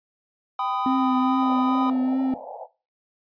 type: chord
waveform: triangle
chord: G augmented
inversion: none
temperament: equal with one note detuned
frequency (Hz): 784 / 1002.7 / 1244.5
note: G5 / B5 / D#6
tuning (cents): 0 / +26 / 0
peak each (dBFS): -26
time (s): 0.59-1.9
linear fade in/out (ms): 2
type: tone with vibrato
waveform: triangle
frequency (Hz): 260.7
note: C4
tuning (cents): -6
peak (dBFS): -18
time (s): 0.86-2.34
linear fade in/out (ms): 2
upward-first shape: triangle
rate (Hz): 2.4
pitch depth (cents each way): 32
type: band-pass noise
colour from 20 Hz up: white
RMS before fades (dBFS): -38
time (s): 1.4-2.68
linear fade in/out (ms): 50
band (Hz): 480 to 890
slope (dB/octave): 96
effects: noise-tail reverb RT60 0.3 s tail -18 dB re dry + resampled to 11025 Hz